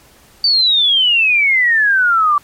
sine exponential sweep, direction down, 4632 to 1151 Hz, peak -9 dBFS, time 0.44-2.38 s, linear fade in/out 2 ms, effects pink hiss -47 dBFS RMS until 2.43 s + MP3 64 kbps

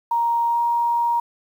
sine tone with pitch glide, 936 to 942 Hz, A#5 to A#5, +7 to +18 cents, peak -17 dBFS, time 0.11-1.2 s, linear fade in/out 5 ms, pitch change +11 cents, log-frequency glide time 0.48-0.59 s, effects 8-bit

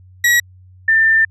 40% pulse / sine tone pair in turn, 1916 / 1789.2 Hz, A#6 / A6, +47 / +28 cents, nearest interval minor second, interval 119 cents, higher first, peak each -9 dBFS, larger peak neither, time 0.24-0.4 / 0.88-1.25 s, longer second, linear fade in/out 5 ms, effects added 92 Hz sine -41 dBFS peak until 1.3 s + resampled to 32000 Hz

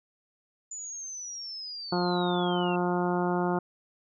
sine linear sweep, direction down, 7040 to 2657 Hz, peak -36 dBFS, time 0.71-2.76 s, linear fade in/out 5 ms
harmonic tone, 177.6 Hz, F3, 29 cents sharp, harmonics 1 / 2 / 3 / 4 / 5 / 6 / 7 / 8, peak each -29 / -29 / -37 / -33 / -34 / -39 / -39 / -40 dBFS, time 1.92-3.59 s, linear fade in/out 5 ms
effects none

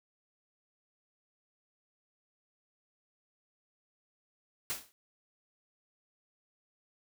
white noise with exponential decay, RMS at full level -32 dBFS, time 4.7-4.92 s, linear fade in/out 0 ms, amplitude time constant 47 ms, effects none

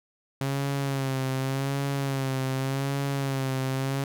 sawtooth tone with vibrato, 135.7 Hz, C#3, 36 cents flat, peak -22 dBFS, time 0.41-4.04 s, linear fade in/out 2 ms, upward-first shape sine, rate 0.86 Hz, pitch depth 48 cents each way, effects none

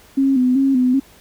sine tone with vibrato, 261.6 Hz, C4, in tune, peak -12 dBFS, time 0.17-1 s, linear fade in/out 10 ms, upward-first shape square, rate 2.6 Hz, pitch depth 63 cents each way, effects pink hiss -48 dBFS RMS until 1.2 s

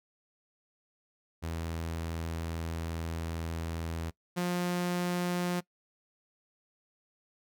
sawtooth tone pair in turn, 82.41 / 177.26 Hz, E2 / F3, 0 / +26 cents, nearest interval octave + minor second, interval 1326 cents, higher second, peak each -30 / -25 dBFS, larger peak second, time 1.42-4.11 / 4.36-5.61 s, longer first, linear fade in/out 20 ms, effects noise-tail reverb RT60 0.1 s tail -22 dB re dry

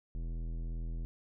sine tone with tanh clipping, 41.35 Hz, E1, 6 cents sharp, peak -37 dBFS, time 0.15-1.05 s, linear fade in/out 0 ms, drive 15 dB, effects none

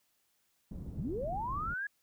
pink low-pass noise, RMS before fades -42 dBFS, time 0.71-1.74 s, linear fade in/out 5 ms, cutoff 210 Hz, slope 12 dB/octave
sine linear sweep, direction up, 109.9 to 1692 Hz, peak -34 dBFS, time 0.98-1.87 s, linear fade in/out 5 ms
effects white hiss -75 dBFS RMS until 2.02 s

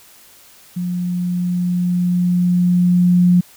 sine tone with level ramp, 178 Hz, F3, 33 cents sharp, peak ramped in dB -19 to -8 dBFS, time 0.76-3.41 s, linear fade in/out 10 ms, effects white hiss -46 dBFS RMS until 3.56 s

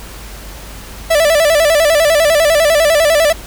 45% pulse tone with vibrato, 622.3 Hz, D#5, in tune, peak -8 dBFS, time 1.1-3.33 s, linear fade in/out 10 ms, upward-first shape square, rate 10 Hz, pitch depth 97 cents each way, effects added 50 Hz sine -31 dBFS peak until 3.46 s + pink hiss -33 dBFS RMS until 3.46 s

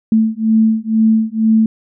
sine beating tone pair, 220 / 222.1 Hz, A3 / A3, 0 / +16 cents, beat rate 2.1 Hz, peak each -13 dBFS, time 0.12-1.66 s, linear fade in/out 2 ms, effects none

